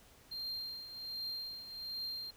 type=tone with tremolo; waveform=triangle; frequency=4186 Hz; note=C8; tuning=in tune; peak=-36 dBFS; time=0.31-2.31 s; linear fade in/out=10 ms; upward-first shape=triangle; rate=1.3 Hz; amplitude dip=70%; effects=pink hiss -62 dBFS RMS until 2.36 s